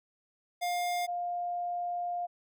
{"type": "tone pair in turn", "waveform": ["square", "sine"], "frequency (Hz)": [707, 704.1], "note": ["F5", "F5"], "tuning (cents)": [21, 14], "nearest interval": "unison", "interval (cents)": 7, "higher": "first", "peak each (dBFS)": [-30, -31], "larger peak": "first", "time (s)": [[0.61, 1.07], [1.07, 2.27]], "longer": "second", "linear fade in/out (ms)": 20, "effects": []}